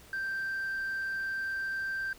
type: tone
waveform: sine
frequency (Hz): 1568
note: G6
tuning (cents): 0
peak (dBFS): -29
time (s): 0.13-2.13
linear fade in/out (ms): 2
effects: tanh soft clip ceiling -30 dBFS + pink hiss -55 dBFS RMS until 2.18 s